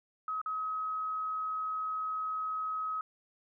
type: tone with dropouts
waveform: sine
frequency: 1273 Hz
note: D#6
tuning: 39 cents sharp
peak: -32 dBFS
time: 0.28-3.01 s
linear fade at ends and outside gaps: 2 ms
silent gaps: 0.415-0.46 s
effects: none